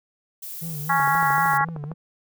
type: noise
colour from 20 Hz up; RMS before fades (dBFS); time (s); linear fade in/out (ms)
violet; -35; 0.42-1.58; 10
type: tone with vibrato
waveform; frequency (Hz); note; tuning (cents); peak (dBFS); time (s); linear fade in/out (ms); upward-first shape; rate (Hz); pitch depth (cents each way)
triangle; 155.56; D#3; 0; -28; 0.61-1.94; 20; sine; 3.9; 130
type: harmonic tone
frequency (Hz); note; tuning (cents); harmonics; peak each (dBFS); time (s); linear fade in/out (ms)
277.2; C#4; 0; 3 / 4 / 5 / 6 / 7; -21 / -23 / -25 / -27 / -28; 0.89-1.65; 10
type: click train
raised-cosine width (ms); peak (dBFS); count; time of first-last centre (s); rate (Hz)
1; -21; 13; 1-1.916; 13.1
effects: none